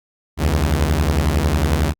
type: beating tone pair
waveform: sawtooth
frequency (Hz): 69.3 / 80.3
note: C#2 / E2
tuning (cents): 0 / -45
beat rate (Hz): 11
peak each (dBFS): -14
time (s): 0.37-1.94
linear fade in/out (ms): 50
effects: Opus 48 kbps